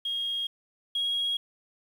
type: tone pair in turn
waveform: sine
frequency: 3261 / 3295 Hz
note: G#7 / G#7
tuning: -32 / -14 cents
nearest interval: unison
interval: 18 cents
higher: second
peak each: -27 / -24 dBFS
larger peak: second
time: 0.05-0.47 / 0.95-1.37 s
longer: neither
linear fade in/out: 5 ms
effects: tanh soft clip ceiling -23 dBFS + 9-bit